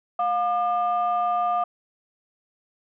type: tone pair together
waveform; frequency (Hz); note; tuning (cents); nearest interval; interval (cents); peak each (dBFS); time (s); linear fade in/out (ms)
sine; 709.7 / 1203; F5 / D6; +28 / +41; major sixth; 913; -21 / -24; 0.19-1.64; 5
effects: tanh soft clip ceiling -15 dBFS